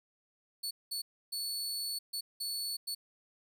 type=tone bursts at uneven times; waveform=sawtooth; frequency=4435 Hz; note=C#8; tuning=in tune; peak=-32 dBFS; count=6; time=0.63-0.71 / 0.91-1.02 / 1.32-1.99 / 2.13-2.21 / 2.4-2.77 / 2.87-2.95 s; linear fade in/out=10 ms; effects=none